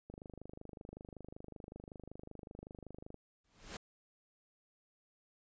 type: click train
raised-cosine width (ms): 2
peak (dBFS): -35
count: 78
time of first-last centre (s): 0.1-3.143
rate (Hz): 25.3
type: noise with exponential growth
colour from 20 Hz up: pink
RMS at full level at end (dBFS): -41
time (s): 3.44-3.77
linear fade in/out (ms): 5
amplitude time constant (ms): 70
effects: resampled to 16000 Hz